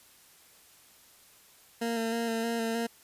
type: tone with vibrato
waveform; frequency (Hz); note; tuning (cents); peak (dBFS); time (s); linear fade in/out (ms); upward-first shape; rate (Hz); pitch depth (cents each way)
20% pulse; 229.3; A#3; -28; -24; 1.81-2.87; 10; square; 3.2; 19
effects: white hiss -58 dBFS RMS until 3.03 s + resampled to 32000 Hz